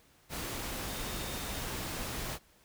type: tone in noise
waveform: sine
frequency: 3665 Hz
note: A#7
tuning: 30 cents flat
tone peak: -49 dBFS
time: 0.87-1.63 s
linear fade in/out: 50 ms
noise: pink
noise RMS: -38 dBFS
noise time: 0.29-2.39 s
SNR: -14 dB
effects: pink hiss -64 dBFS RMS until 2.64 s